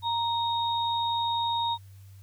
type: tone pair together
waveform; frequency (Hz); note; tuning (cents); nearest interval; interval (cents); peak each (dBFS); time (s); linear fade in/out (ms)
sine; 932 / 3728; A#5 / A#7; -1 / -1; 2 octaves; 2400; -26 / -31; 0.02-1.78; 50
effects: added 97 Hz sine -46 dBFS peak until 2.22 s + white hiss -63 dBFS RMS until 2.22 s